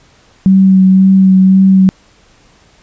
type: tone with vibrato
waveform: sine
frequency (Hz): 190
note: F#3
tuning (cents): +46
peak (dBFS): -3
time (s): 0.46-1.89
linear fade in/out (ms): 0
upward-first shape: sine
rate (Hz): 1.9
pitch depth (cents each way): 16
effects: pink hiss -47 dBFS RMS until 2.82 s + resampled to 16000 Hz

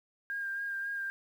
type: tone with vibrato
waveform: sine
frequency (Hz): 1607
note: G6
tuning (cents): +43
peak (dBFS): -33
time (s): 0.3-1.1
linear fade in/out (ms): 0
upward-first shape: sine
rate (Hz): 3.7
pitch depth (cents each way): 22
effects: 10-bit

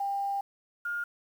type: tone pair in turn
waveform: sine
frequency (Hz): 796 / 1418.3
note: G5 / F6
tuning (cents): +26 / +26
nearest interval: minor seventh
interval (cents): 1000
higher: second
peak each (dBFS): -28 / -30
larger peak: first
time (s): 0-0.41 / 0.85-1.04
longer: first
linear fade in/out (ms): 5
effects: 9-bit

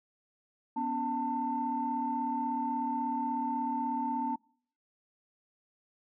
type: tone cluster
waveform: sine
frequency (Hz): 246.3 / 282.7 / 893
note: B3 / C#4 / A5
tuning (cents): -5 / +34 / +25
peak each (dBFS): -35 / -37 / -31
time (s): 0.76-4.36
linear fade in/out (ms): 10
effects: noise-tail reverb RT60 0.6 s tail -26 dB re dry + tanh soft clip ceiling -20 dBFS

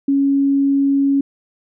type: tone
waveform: sine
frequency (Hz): 277.2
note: C#4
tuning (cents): 0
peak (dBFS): -12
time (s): 0.08-1.21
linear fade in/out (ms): 5
effects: none

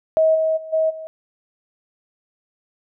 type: tone with level steps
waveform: sine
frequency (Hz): 637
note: D#5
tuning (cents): +41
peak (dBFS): -12 / -16 / -31 / -15 / -30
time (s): 0.17-1.07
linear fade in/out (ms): 0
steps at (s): 0.34 / 0.56 / 0.72 / 0.89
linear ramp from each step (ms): 20
effects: none

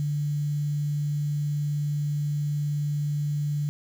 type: tone with quantisation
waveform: sine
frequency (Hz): 146.83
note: D3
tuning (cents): 0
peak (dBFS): -24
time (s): 0-3.69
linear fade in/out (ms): 0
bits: 8
effects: none

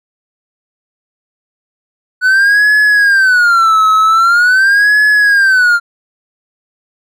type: tone with vibrato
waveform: triangle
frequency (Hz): 1480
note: F#6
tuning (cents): 0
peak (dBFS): -4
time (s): 2.21-5.8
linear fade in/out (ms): 50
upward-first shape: sine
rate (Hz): 0.44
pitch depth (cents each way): 240
effects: none

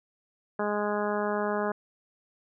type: harmonic tone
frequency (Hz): 207.7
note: G#3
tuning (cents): 0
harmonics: 1 / 2 / 3 / 4 / 5 / 6 / 7 / 8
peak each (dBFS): -33 / -31 / -32 / -35 / -36 / -38 / -39 / -40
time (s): 0.59-1.72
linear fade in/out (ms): 5
effects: none

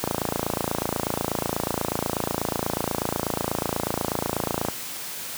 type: click train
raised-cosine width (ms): 1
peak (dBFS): -9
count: 132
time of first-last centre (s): 0.04-4.685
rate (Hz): 28.2
effects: white hiss -34 dBFS RMS until 5.37 s + high-pass 80 Hz 12 dB/octave

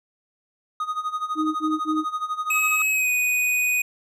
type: tone with tremolo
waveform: triangle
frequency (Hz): 1244.5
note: D#6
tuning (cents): 0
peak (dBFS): -20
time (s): 0.8-2.82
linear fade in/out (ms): 2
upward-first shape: sine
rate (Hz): 12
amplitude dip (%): 80
type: tone bursts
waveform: sine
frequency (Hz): 311.1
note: D#4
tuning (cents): 0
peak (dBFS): -21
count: 3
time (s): 1.35-2.046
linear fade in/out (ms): 50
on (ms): 200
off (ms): 48
type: tone with pitch glide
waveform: square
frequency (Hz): 2561 to 2485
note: D#7 to D#7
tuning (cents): +49 to -3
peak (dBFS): -20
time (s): 2.5-3.82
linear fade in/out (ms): 5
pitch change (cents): -52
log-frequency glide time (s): 2.92-3.1
effects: none

